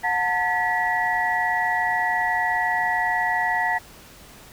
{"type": "tone cluster", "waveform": "sine", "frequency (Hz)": [727, 893, 1716, 1940], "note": ["F#5", "A5", "A6", "B6"], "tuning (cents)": [-31, 25, -44, -31], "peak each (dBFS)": [-26, -25, -31, -23], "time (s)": [0.03, 3.79], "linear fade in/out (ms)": 20, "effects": ["pink hiss -46 dBFS RMS until 4.52 s"]}